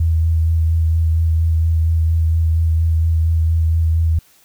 sine tone with vibrato, 81.3 Hz, E2, 23 cents flat, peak -12 dBFS, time 0-4.19 s, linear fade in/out 5 ms, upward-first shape sine, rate 4.3 Hz, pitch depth 19 cents each way, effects white hiss -52 dBFS RMS until 4.44 s

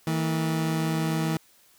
30% pulse tone pair together, 161.08 / 227.8 Hz, E3 / A#3, -40 / -40 cents, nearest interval tritone, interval 600 cents, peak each -22 / -30 dBFS, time 0.07-1.37 s, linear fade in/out 2 ms, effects white hiss -59 dBFS RMS until 1.78 s

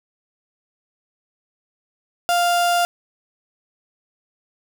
35% pulse tone, 698.5 Hz, F5, in tune, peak -14 dBFS, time 2.29-2.85 s, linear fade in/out 0 ms, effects none

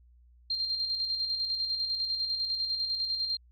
sine tone with tremolo, 4186 Hz, C8, in tune, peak -27 dBFS, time 0.5-3.37 s, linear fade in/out 5 ms, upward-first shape square, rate 10 Hz, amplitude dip 40%, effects added 60 Hz sine -56 dBFS peak until 3.51 s

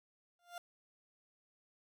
30% pulse tone with exponential growth, 698.5 Hz, F5, in tune, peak -38 dBFS, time 0.39-0.58 s, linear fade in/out 2 ms, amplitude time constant 41 ms, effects none

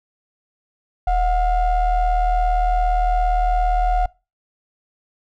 triangle ring-modulated tone, 344.3 Hz, F4, 25 cents flat, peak -10 dBFS, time 1.07-4.06 s, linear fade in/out 5 ms, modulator 383 Hz, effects noise-tail reverb RT60 0.3 s tail -24 dB re dry

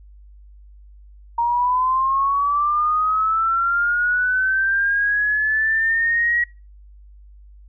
sine linear sweep, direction up, 933 to 1914 Hz, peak -16 dBFS, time 1.38-6.44 s, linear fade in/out 5 ms, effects noise-tail reverb RT60 0.3 s tail -26 dB re dry + added 50 Hz sine -42 dBFS peak until 7.68 s

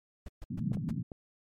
brown noise bursts, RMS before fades -40 dBFS, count 5, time 0.26-0.91 s, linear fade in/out 5 ms, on 26 ms, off 130 ms
white band-pass noise, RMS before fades -34 dBFS, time 0.5-1.03 s, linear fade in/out 10 ms, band 110 to 240 Hz, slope 48 dB/octave
clicks, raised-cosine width 2 ms, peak -29 dBFS, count 3, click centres 0.719 / 0.771 / 1.118 s
effects MP3 64 kbps

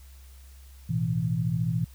sine chord, A suspended second, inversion none, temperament just, 110 / 123.75 / 165 Hz, A2 / B2 / E3, 0 / +4 / +2 cents, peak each -31 / -28 / -27 dBFS, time 0.89-1.85 s, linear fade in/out 10 ms, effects added 66 Hz sine -46 dBFS peak until 1.94 s + white hiss -58 dBFS RMS until 1.94 s

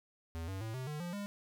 square tone with pitch steps, 82.41 / 95.76 / 111.28 / 129.32 / 150.27 / 174.62 / 202.9 Hz, E2 / G2 / A2 / C3 / D3 / F3 / G#3, 0 / -40 / +20 / -20 / +40 / 0 / -40 cents, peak -39 dBFS, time 0.35-1.26 s, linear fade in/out 0 ms, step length 130 ms, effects none

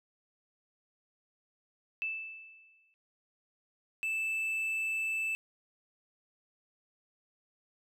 sine tone with exponential decay, 2637 Hz, E7, in tune, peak -30 dBFS, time 2.02-2.94 s, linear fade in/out 0 ms, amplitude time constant 200 ms
triangle tone, 2637 Hz, E7, in tune, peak -29 dBFS, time 4.03-5.35 s, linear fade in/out 0 ms
effects none

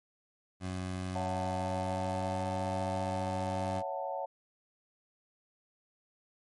20% pulse tone with pitch glide, 92.5 to 94.99 Hz, F#2 to F#2, 0 to +46 cents, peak -30 dBFS, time 0.6-3.83 s, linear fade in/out 50 ms, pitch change +46 cents, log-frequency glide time 1.47-2.47 s
sine chord, F# minor seventh, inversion second, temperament just, 555 / 666 / 740 / 888 Hz, C#5 / E5 / F#5 / A5, +2 / +18 / 0 / +16 cents, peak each -38 / -41 / -39 / -39 dBFS, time 1.15-4.26 s, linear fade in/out 10 ms
effects MP3 48 kbps

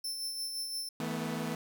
sawtooth tone with tremolo, 5330 Hz, E8, 18 cents sharp, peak -31 dBFS, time 0.04-0.89 s, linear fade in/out 5 ms, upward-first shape sine, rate 5.8 Hz, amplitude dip 40%
sawtooth chord, E suspended fourth, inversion none, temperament equal with one note detuned, 161.05 / 220 / 246.9 Hz, E3 / A3 / B3, -40 / 0 / 0 cents, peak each -34 / -34 / -34 dBFS, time 1-1.55 s, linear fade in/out 2 ms
effects none

